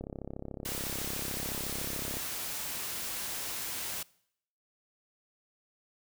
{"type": "click train", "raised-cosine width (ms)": 2, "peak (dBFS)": -26, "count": 74, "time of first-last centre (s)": [0.01, 2.17], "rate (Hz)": 33.8}
{"type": "noise", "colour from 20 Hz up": "white", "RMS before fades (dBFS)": -37, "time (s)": [0.65, 4.03], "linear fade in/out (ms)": 5}
{"effects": ["noise-tail reverb RT60 0.7 s tail -23 dB re dry"]}